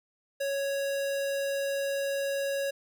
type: tone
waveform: square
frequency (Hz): 554.4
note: C#5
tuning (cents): 0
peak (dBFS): -29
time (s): 0.4-2.71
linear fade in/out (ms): 10
effects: none